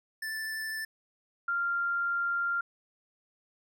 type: tone with vibrato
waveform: square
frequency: 1760 Hz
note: A6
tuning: in tune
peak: -34 dBFS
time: 0.22-0.85 s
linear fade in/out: 5 ms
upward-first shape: sine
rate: 12 Hz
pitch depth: 9 cents each way
type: tone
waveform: sine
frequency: 1391 Hz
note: F6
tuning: 7 cents flat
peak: -27 dBFS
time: 1.48-2.61 s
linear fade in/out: 5 ms
effects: none